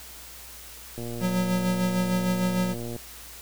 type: click train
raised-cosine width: 2 ms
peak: -23 dBFS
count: 235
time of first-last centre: 0.98-2.963 s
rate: 118 Hz
type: tone with tremolo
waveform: square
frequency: 182.6 Hz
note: F#3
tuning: 23 cents flat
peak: -22 dBFS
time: 1.2-2.75 s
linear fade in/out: 50 ms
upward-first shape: sine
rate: 6.6 Hz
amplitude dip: 45%
effects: added 60 Hz sine -50 dBFS peak until 3.41 s + white hiss -44 dBFS RMS until 3.41 s